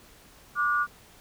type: tone pair together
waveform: sine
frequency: 1176 / 1444.3 Hz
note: D6 / F#6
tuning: +2 / -42 cents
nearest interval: major third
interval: 356 cents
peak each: -25 dBFS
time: 0.55-0.87 s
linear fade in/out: 50 ms
effects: pink hiss -54 dBFS RMS until 1.2 s